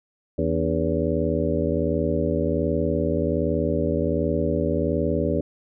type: harmonic tone with a mistuned harmonic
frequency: 81.3 Hz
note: E2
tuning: 23 cents flat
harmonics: 1 / 2 / 3 / 4 / 5 / 6 / 7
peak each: -28 / -28 / -28 / -28 / -28 / -28 / -28 dBFS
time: 0.38-5.41 s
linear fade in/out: 5 ms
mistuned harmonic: 4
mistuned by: -120 cents
effects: none